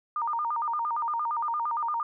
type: tone with vibrato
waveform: sine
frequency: 1060 Hz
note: C6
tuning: 22 cents sharp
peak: -26 dBFS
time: 0.16-2.03 s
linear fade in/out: 2 ms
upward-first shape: square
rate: 8.7 Hz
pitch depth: 230 cents each way
effects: none